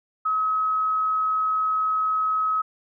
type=tone; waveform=sine; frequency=1278 Hz; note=D#6; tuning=46 cents sharp; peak=-20 dBFS; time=0.25-2.62 s; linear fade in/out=10 ms; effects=none